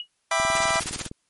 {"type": "tone with exponential decay", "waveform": "sine", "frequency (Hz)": 2906, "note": "F#7", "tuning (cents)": -32, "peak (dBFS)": -26, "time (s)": [0, 0.08], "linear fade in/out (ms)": 1, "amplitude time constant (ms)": 16}
{"type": "chord", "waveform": "25% pulse", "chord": "E minor seventh", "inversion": "none", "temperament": "just", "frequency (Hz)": [659.3, 791.1, 988.9, 1186.7], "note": ["E5", "G5", "B5", "D6"], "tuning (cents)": [0, 16, 2, 18], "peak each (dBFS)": [-21, -26, -23, -24], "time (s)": [0.31, 0.8], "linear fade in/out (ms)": 5}
{"type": "click train", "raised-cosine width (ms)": 3, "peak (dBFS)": -23, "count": 15, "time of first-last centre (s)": [0.4, 1.114], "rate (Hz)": 19.6}
{"type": "noise with tremolo", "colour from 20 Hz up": "white", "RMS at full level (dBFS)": -28, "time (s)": [0.49, 1.09], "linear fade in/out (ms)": 50, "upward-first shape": "square", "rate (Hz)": 16, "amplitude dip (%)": 70}
{"effects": ["white hiss -71 dBFS RMS until 1.29 s", "MP3 48 kbps"]}